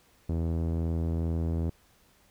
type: tone with low-pass filter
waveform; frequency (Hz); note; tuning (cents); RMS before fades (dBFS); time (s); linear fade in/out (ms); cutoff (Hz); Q
sawtooth; 82.41; E2; 0; -29; 0.29-1.7; 5; 440; 0.79
effects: pink hiss -63 dBFS RMS until 2.3 s